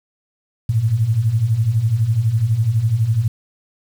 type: beating tone pair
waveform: sine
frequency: 103.83 / 115.83 Hz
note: G#2 / A#2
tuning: 0 / -11 cents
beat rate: 12 Hz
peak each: -20 / -15 dBFS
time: 0.69-3.28 s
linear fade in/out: 5 ms
effects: 7-bit